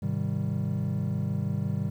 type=chord; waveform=triangle; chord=Ab major seventh; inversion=none; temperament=equal with one note detuned; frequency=103.83 / 129.98 / 155.56 / 196 Hz; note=Ab2 / C3 / Eb3 / G3; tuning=0 / -11 / 0 / 0 cents; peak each=-30 dBFS; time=0.02-1.9 s; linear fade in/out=10 ms; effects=10-bit